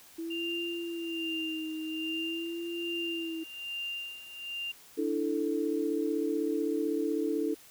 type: tone with vibrato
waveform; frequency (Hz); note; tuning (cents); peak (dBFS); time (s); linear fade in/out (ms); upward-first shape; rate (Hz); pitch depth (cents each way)
sine; 328.1; E4; -8; -34; 0.18-3.44; 10; sine; 0.48; 69
type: tone with tremolo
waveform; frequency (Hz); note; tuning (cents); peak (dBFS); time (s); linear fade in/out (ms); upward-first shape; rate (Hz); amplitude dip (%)
sine; 2791; F7; -2; -33; 0.3-4.72; 10; sine; 1.2; 75
type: chord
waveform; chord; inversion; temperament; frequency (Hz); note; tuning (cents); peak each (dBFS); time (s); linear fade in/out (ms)
sine; D suspended second; none; equal; 293.7 / 329.6 / 440; D4 / E4 / A4; 0 / 0 / 0; -32; 4.97-7.55; 20
effects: white hiss -55 dBFS RMS until 7.7 s